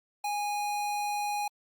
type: tone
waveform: square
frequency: 825 Hz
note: G#5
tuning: 12 cents flat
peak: -30 dBFS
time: 0.24-1.48 s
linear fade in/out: 5 ms
effects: Opus 48 kbps